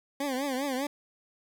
20% pulse tone with vibrato, 269.9 Hz, C#4, 46 cents flat, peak -24 dBFS, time 0.2-0.87 s, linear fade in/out 5 ms, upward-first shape triangle, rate 5 Hz, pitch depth 150 cents each way, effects 10-bit

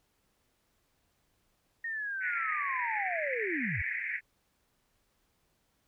sine linear sweep, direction down, 1864.7 to 68.9 Hz, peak -33 dBFS, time 1.84-3.82 s, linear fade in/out 5 ms
pink band-pass noise, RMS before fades -35 dBFS, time 2.2-4.21 s, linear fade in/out 50 ms, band 1700 to 2300 Hz, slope 96 dB/octave
effects pink hiss -74 dBFS RMS until 5.87 s

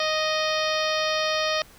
harmonic tone with a mistuned harmonic, 622.3 Hz, D#5, in tune, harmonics 1 / 2 / 3 / 4 / 5 / 6 / 7 / 8 / 9, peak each -26 / -29 / -31 / -32 / -33 / -34 / -34 / -35 / -36 dBFS, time 0-1.62 s, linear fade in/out 2 ms, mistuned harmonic 6, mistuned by -37 cents, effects pink hiss -51 dBFS RMS until 1.78 s

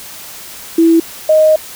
sine tone pair in turn, 330 / 623 Hz, E4 / D#5, +2 / +2 cents, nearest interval major seventh, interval 1100 cents, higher second, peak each -5 dBFS, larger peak neither, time 0.78-1 / 1.29-1.56 s, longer second, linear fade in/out 5 ms, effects white hiss -31 dBFS RMS until 1.75 s

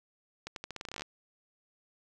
accelerating click train, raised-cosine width 0.2 ms, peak -22 dBFS, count 15, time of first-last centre 0.47-1.02 s, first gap 92 ms, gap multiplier 0.85, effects none

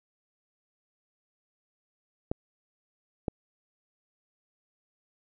clicks, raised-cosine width 2 ms, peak -15 dBFS, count 2, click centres 2.315 / 3.282 s, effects none

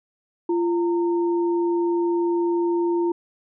sine tone pair together, 344 / 918.4 Hz, F4 / A#5, -26 / -26 cents, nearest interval octave + perfect fourth, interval 1700 cents, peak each -19 / -30 dBFS, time 0.49-3.12 s, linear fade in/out 5 ms, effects none

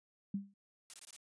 sine tone with exponential decay, 198.7 Hz, G3, 24 cents sharp, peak -31 dBFS, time 0.34-0.54 s, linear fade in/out 5 ms, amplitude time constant 43 ms
blue noise bursts, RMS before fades -48 dBFS, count 5, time 0.9-1.164 s, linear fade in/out 0 ms, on 36 ms, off 21 ms
effects resampled to 22050 Hz

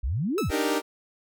sine exponential two-way sweep, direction up then down, 51.91 to 463.3 to 51.91 Hz, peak -24 dBFS, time 0.03-0.51 s, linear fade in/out 10 ms, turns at 0.4 s
sawtooth tone with exponential decay, 1306 Hz, E6, 17 cents flat, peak -24 dBFS, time 0.38-0.68 s, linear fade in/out 1 ms, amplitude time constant 65 ms
sawtooth chord, Eb major seventh, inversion third, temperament equal, 293.7 / 311.1 / 392 / 466.2 Hz, D4 / Eb4 / G4 / Bb4, 0 / 0 / 0 / 0 cents, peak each -25 dBFS, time 0.49-0.82 s, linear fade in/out 50 ms
effects none

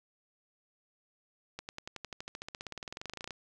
accelerating click train, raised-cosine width 0.2 ms, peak -23 dBFS, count 30, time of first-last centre 1.59-3.307 s, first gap 99 ms, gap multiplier 0.96, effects none

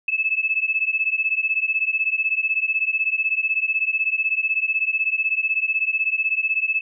sine beating tone pair, 2600 / 2616 Hz, E7 / E7, -24 / -14 cents, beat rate 16 Hz, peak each -22 dBFS, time 0.08-6.81 s, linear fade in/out 5 ms, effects none

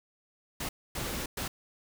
pink noise bursts at uneven times, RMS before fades -35 dBFS, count 3, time 0.6-0.69 / 0.95-1.26 / 1.37-1.48 s, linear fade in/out 5 ms, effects none

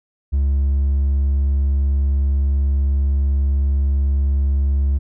sine tone with hard clipping, 69.3 Hz, C#2, in tune, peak -15 dBFS, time 0.32-4.99 s, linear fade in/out 20 ms, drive 2 dB, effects none

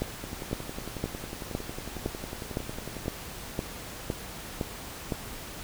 two click trains, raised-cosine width 2 ms, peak -23 / -15 dBFS, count 32 / 11, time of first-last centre 0.24-3.058 / 0.02-5.122 s, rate 11 / 1.96 Hz, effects pink hiss -41 dBFS RMS until 5.63 s

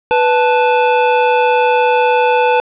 square tone pair together, 493.9 / 877.2 Hz, B4 / A5, 0 / -6 cents, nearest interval minor seventh, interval 994 cents, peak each -13 dBFS, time 0.11-2.6 s, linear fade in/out 0 ms, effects resampled to 8000 Hz + 7-bit

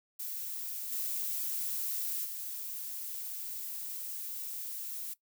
violet noise with level steps, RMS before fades -39 / -35 / -40 dBFS, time 0.19-5.14 s, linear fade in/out 10 ms, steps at 0.91 / 2.24 s, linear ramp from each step 20 ms, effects noise-tail reverb RT60 0.1 s tail -18 dB re dry

